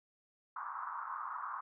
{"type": "band-pass noise", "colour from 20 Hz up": "pink", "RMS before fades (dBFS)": -42, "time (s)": [0.56, 1.61], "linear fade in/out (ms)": 5, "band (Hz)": [990, 1300], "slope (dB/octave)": 48, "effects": []}